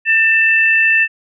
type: tone pair together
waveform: sine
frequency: 1794 / 2653 Hz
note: A6 / E7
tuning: +33 / +10 cents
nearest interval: perfect fifth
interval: 677 cents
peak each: -12 dBFS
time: 0.05-1.08 s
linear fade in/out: 50 ms
effects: none